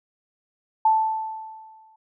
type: tone with exponential decay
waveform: sine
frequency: 879 Hz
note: A5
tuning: 2 cents flat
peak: -13 dBFS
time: 0.85-1.96 s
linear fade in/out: 5 ms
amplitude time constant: 240 ms
effects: none